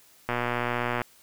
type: click train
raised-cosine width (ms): 0.5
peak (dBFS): -12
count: 89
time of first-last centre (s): 0.29-1.017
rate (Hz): 121
effects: white hiss -57 dBFS RMS until 1.22 s

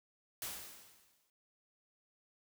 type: noise with exponential decay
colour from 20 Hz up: white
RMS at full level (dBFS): -40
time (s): 0.42-1.3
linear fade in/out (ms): 1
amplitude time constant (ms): 190
effects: none

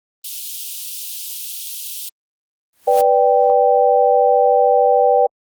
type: high-pass noise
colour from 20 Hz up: white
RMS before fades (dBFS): -28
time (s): 0.24-2.09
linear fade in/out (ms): 5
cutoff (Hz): 2800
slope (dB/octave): 48
type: noise with exponential growth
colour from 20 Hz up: white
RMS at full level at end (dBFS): -25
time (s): 2.73-3.01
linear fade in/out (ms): 1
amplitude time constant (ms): 60
type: chord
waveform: sine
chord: G major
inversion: first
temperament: equal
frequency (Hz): 493.9 / 587.3 / 784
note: B4 / D5 / G5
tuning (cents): 0 / 0 / 0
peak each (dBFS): -14 / -16 / -14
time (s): 2.87-5.27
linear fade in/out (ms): 10
effects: Opus 24 kbps

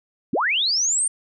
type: linear sweep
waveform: sine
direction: up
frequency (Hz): 155.2 to 9030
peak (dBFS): -18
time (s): 0.33-1.08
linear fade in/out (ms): 5
effects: none

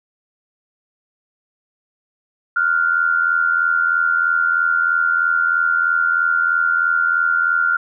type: tone pair together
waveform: sine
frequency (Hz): 1396.9 / 1480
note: F6 / F#6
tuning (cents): 0 / 0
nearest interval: minor second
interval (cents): 100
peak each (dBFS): -15 / -20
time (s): 2.56-7.77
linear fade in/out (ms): 5
effects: none

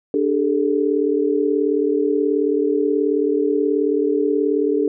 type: chord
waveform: sine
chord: D suspended fourth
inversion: none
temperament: equal with one note detuned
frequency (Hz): 293.7 / 401.4 / 440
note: D4 / G4 / A4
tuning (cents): 0 / +41 / 0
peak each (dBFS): -20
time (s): 0.14-4.88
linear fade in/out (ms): 2
effects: none

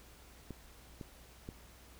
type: clicks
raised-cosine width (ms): 3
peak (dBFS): -30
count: 3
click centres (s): 0.507 / 1.012 / 1.489
effects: added 60 Hz sine -59 dBFS peak until 1.99 s + pink hiss -59 dBFS RMS until 1.99 s

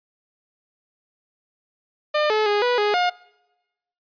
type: tone with pitch steps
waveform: sawtooth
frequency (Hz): 602 / 430.4 / 413 / 490.1 / 415.7 / 714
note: D5 / A4 / G#4 / B4 / G#4 / F5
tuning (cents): +43 / -38 / -10 / -13 / +2 / +38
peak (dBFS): -14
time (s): 2.14-3.1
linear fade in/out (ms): 10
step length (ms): 160
effects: noise-tail reverb RT60 1.0 s tail -24 dB re dry + resampled to 11025 Hz

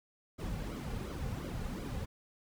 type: noise with flanger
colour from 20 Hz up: brown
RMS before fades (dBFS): -39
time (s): 0.38-2.06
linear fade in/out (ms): 20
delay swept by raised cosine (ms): 1.1 to 3.2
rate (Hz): 2.8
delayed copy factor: -0.75
effects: none

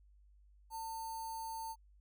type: tone with notch filter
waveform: square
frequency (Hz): 900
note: A5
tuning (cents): +39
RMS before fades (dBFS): -43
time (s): 0.7-1.76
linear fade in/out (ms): 50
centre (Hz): 2800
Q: 0.81
effects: added 50 Hz sine -61 dBFS peak until 2 s

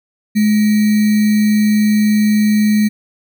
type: tone with sample-and-hold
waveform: sine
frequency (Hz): 211.8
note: G#3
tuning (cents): +34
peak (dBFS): -9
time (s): 0.35-2.89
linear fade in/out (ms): 20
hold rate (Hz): 2100
effects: none

